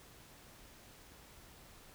silence, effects pink hiss -58 dBFS RMS until 1.94 s

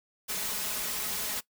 white noise with comb filter, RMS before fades -33 dBFS, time 0.28-1.41 s, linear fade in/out 20 ms, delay 4.7 ms, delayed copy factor +0.55, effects noise-tail reverb RT60 0.1 s tail -19 dB re dry

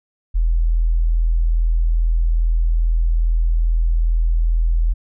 sine tone, 41.2 Hz, E1, in tune, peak -13 dBFS, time 0.34-4.94 s, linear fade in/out 20 ms, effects none

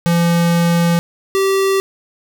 square tone pair in turn, 170.5 / 388.1 Hz, F3 / G4, -41 / -17 cents, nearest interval octave + major second, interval 1424 cents, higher second, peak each -12 / -13 dBFS, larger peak first, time 0.06-0.99 / 1.35-1.8 s, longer first, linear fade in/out 0 ms, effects none

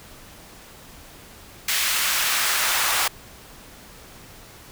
pink noise with high-pass filter sweep, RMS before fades -22 dBFS, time 1.68-3.08 s, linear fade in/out 5 ms, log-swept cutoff 1900 to 970 Hz, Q 0.93, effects pink hiss -45 dBFS RMS until 4.71 s

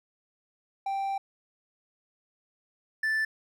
triangle tone pair in turn, 784 / 1760 Hz, G5 / A6, 0 / 0 cents, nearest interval octave + major second, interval 1400 cents, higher second, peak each -26 / -23 dBFS, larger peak second, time 0.86-1.18 / 3.03-3.25 s, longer first, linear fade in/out 5 ms, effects none

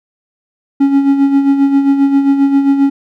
triangle tone with tremolo, 277 Hz, C#4, 1 cent flat, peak -3 dBFS, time 0.8-2.9 s, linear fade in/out 10 ms, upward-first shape sine, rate 7.5 Hz, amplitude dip 55%, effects none

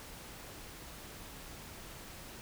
silence, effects pink hiss -49 dBFS RMS until 2.41 s

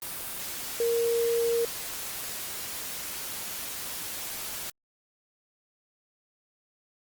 sine tone in noise, 466.2 Hz, A#4, in tune, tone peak -23 dBFS, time 0.8-1.65 s, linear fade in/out 2 ms, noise white, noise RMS -36 dBFS, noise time 0.02-4.7 s, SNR +10 dB, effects Opus 32 kbps

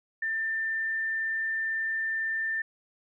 sine tone, 1789 Hz, A6, 28 cents sharp, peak -27 dBFS, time 0.22-2.62 s, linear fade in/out 5 ms, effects none

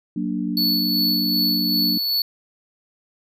sine chord, Gb augmented, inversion none, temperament equal, 185 / 233.1 / 293.7 Hz, Gb3 / Bb3 / D4, 0 / 0 / 0 cents, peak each -26 dBFS, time 0.16-1.98 s, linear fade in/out 5 ms
square tone with tremolo, 4435 Hz, C#8, in tune, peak -18 dBFS, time 0.57-2.22 s, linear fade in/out 2 ms, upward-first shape sine, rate 2.6 Hz, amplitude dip 35%
effects none

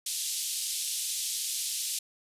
white band-pass noise, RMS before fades -33 dBFS, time 0.06-1.99 s, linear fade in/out 5 ms, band 3200 to 11000 Hz, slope 24 dB/octave, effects resampled to 32000 Hz

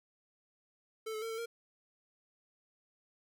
square tone with pitch steps, 441.5 / 432.5 / 453.8 / 447.7 / 464.6 Hz, A4 / A4 / A#4 / A4 / A#4, +6 / -30 / -47 / +30 / -6 cents, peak -38 dBFS, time 1.06-1.46 s, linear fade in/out 10 ms, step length 80 ms, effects none

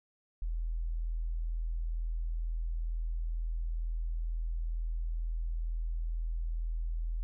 sine tone, 41.08 Hz, E1, 5 cents flat, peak -31 dBFS, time 0.42-7.23 s, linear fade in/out 0 ms, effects none

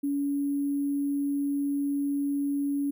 sine tone with sample-and-hold, 282.9 Hz, C#4, 35 cents sharp, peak -25 dBFS, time 0.03-2.91 s, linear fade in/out 10 ms, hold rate 11025 Hz, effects none

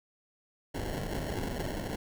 pink noise with sample-and-hold, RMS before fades -35 dBFS, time 0.74-1.96 s, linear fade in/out 10 ms, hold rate 1225 Hz, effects none

